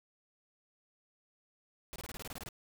pink noise bursts, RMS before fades -44 dBFS, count 11, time 1.93-2.488 s, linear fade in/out 0 ms, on 28 ms, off 25 ms, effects none

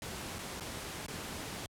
pink noise with dropouts, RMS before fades -41 dBFS, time 0.02-1.66 s, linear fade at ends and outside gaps 1 ms, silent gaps 0.385-0.389 / 0.599-0.607 / 1.064-1.082 s, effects high-pass 60 Hz 12 dB/octave + low-pass 12000 Hz 12 dB/octave

